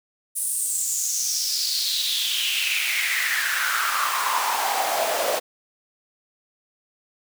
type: noise with high-pass filter sweep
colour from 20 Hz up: pink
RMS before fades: -24 dBFS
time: 0.35-5.4 s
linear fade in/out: 20 ms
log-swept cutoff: 10000 to 540 Hz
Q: 4.9
effects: none